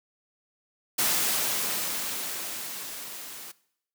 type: noise with level ramp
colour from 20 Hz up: white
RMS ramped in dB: -24 to -42 dBFS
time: 0.98-3.52 s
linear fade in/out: 10 ms
effects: noise-tail reverb RT60 0.7 s tail -20 dB re dry + high-pass 150 Hz 12 dB/octave